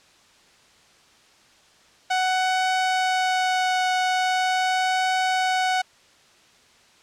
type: tone with vibrato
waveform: sawtooth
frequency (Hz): 743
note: F#5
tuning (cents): +7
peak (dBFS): -16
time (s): 2.1-5.82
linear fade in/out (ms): 10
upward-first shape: triangle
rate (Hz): 0.41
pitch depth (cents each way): 10
effects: white hiss -55 dBFS RMS until 7.02 s + low-pass 6000 Hz 12 dB/octave